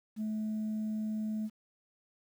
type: tone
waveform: sine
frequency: 215.9 Hz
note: A3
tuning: 33 cents flat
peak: -30 dBFS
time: 0.16-1.5 s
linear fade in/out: 50 ms
effects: tanh soft clip ceiling -30 dBFS + 10-bit